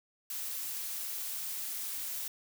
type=noise; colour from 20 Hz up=blue; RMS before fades=-38 dBFS; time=0.3-2.28 s; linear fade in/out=2 ms; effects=none